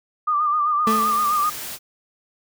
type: tone with vibrato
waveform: sine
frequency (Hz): 1200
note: D6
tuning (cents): +37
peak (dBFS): -17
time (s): 0.27-1.5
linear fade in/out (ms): 10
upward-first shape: sine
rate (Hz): 7.7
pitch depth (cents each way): 55
type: noise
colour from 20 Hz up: white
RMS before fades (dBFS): -32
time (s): 0.86-1.79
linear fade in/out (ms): 50
type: tone with exponential decay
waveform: 30% pulse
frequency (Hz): 220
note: A3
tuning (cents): 0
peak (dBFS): -15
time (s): 0.87-1.47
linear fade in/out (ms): 2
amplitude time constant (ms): 130
effects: none